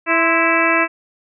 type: harmonic tone with a mistuned harmonic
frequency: 329.6 Hz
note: E4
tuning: in tune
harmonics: 1 / 2 / 3 / 4 / 5 / 6 / 7 / 8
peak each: -21 / -21 / -21 / -21 / -21 / -21 / -21 / -21 dBFS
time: 0.06-0.88 s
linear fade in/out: 50 ms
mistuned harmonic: 3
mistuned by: +73 cents
effects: none